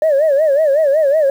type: tone with vibrato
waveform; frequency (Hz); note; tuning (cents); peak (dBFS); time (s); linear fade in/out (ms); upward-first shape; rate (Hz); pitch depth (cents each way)
sine; 590; D5; +8; -8; 0.02-1.3; 2; sine; 5.4; 150
effects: tanh soft clip ceiling -7 dBFS + 7-bit